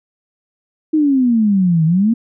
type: exponential two-way sweep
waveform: sine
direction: down then up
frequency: 318.6 to 155.8 to 239 Hz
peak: -10 dBFS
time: 0.93-2.14 s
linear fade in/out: 10 ms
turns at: 1.85 s
effects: none